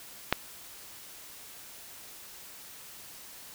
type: click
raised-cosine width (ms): 0.3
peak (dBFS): -6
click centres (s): 0.326
effects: white hiss -48 dBFS RMS until 3.54 s